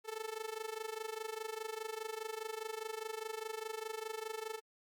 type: tone with amplitude modulation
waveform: sawtooth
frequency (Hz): 440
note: A4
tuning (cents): 0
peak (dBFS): -33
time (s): 0.04-4.61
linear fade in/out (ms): 50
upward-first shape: sine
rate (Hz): 24.9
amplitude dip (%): 85
effects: Opus 48 kbps